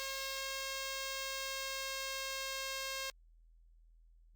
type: tone with pitch glide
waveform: 5% pulse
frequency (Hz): 539 to 535.6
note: C#5 to C5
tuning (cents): -49 to +40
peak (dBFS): -27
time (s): 0-3.1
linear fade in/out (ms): 0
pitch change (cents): -11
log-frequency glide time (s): 0.12-2.97
effects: added 41 Hz sine -60 dBFS peak until 4.35 s + Opus 32 kbps